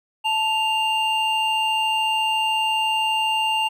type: tone pair together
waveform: triangle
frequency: 880.1 / 2794 Hz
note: A5 / F7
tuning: 0 / 0 cents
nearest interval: octave + minor sixth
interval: 2000 cents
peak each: -20 dBFS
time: 0.24-3.69 s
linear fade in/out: 20 ms
effects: none